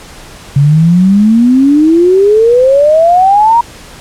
sine exponential sweep, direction up, 137.5 to 958 Hz, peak -3 dBFS, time 0.56-3.61 s, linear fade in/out 5 ms, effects pink hiss -32 dBFS RMS until 4 s + low-pass 10000 Hz 12 dB/octave

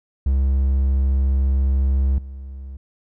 triangle tone with level steps, 67.1 Hz, C2, 44 cents sharp, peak -13 / -29 dBFS, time 0.26-2.77 s, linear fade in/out 5 ms, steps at 2.18 s, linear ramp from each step 2 ms, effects none

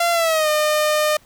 sawtooth tone with pitch glide, 686 to 607.6 Hz, F5 to D#5, -31 to -41 cents, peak -12 dBFS, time 0-1.17 s, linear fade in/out 5 ms, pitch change -210 cents, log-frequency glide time 0.12-0.49 s, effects pink hiss -53 dBFS RMS until 1.25 s

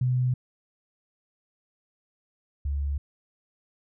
sine tone pair in turn, 126.2 / 70.83 Hz, B2 / C#2, +38 / +38 cents, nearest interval minor seventh, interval 1000 cents, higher first, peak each -21 / -25 dBFS, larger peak first, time 0.01-0.34 / 2.65-2.98 s, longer neither, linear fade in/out 5 ms, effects none

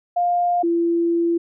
sine tone pair in turn, 704 / 338.8 Hz, F5 / E4, +14 / +48 cents, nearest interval octave + minor second, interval 1266 cents, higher first, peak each -16 dBFS, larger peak neither, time 0.16-0.63 / 0.63-1.38 s, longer second, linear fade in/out 10 ms, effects none

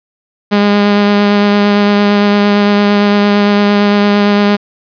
sawtooth tone with vibrato, 204.5 Hz, G#3, 26 cents flat, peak -3 dBFS, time 0.51-4.57 s, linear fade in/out 20 ms, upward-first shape sine, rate 8.8 Hz, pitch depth 12 cents each way, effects resampled to 11025 Hz + 7-bit

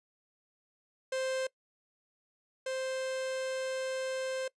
45% pulse tone pair in turn, 523.3 / 523.3 Hz, C5 / C5, 0 / 0 cents, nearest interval unison, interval 0 cents, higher neither, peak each -31 / -33 dBFS, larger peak first, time 1.12-1.47 / 2.66-4.48 s, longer second, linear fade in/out 5 ms, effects noise-tail reverb RT60 0.1 s tail -22 dB re dry + resampled to 22050 Hz

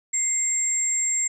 sine tone pair together, 2093 / 7468 Hz, C7 / A#8, 0 / +2 cents, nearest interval octave + minor seventh, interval 2202 cents, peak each -32 / -21 dBFS, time 0.13-1.28 s, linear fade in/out 10 ms, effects none

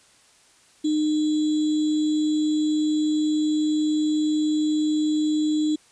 sine tone with sample-and-hold, 305.5 Hz, D#4, 32 cents flat, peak -19 dBFS, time 0.84-5.76 s, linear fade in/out 10 ms, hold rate 3675 Hz, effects white hiss -56 dBFS RMS until 5.91 s + resampled to 22050 Hz

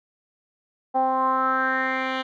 10% pulse tone with low-pass filter sweep, 261.6 Hz, C4, in tune, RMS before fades -23 dBFS, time 0.94-2.23 s, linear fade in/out 20 ms, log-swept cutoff 750 to 2900 Hz, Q 5.3, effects none

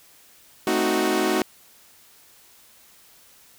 sawtooth chord, A diminished seventh, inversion none, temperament equal, 220 / 261.6 / 311.1 / 370 Hz, A3 / C4 / Eb4 / Gb4, 0 / 0 / 0 / 0 cents, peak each -24 / -25 / -21 / -19 dBFS, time 0.67-1.42 s, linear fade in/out 2 ms, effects white hiss -53 dBFS RMS until 3.58 s

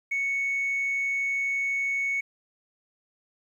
sine tone, 2217 Hz, C#7, in tune, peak -23 dBFS, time 0.11-2.21 s, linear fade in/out 10 ms, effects tanh soft clip ceiling -22 dBFS + 10-bit

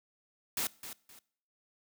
white noise with echo, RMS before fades -33 dBFS, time 0.57-0.67 s, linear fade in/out 2 ms, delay 260 ms, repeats 2, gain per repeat -11 dB, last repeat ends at 1.19 s, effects noise-tail reverb RT60 0.6 s tail -22 dB re dry + high-pass 60 Hz 12 dB/octave

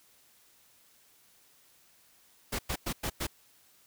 pink noise bursts, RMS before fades -33 dBFS, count 5, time 2.52-3.27 s, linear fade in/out 10 ms, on 70 ms, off 100 ms, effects white hiss -63 dBFS RMS until 3.86 s

